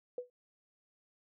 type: tone with exponential decay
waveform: sine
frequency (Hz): 493.9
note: B4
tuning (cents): 0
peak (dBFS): -32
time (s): 0.18-0.3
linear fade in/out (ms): 2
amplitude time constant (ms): 25
effects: none